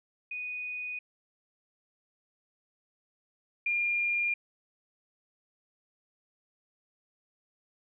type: tone pair in turn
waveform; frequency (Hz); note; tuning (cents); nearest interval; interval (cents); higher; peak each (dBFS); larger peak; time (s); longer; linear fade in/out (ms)
sine; 2480 / 2407; D#7 / D7; -6 / +42; minor second; 52; first; -34 / -26; second; 0.31-0.99 / 3.66-4.34; neither; 5
effects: none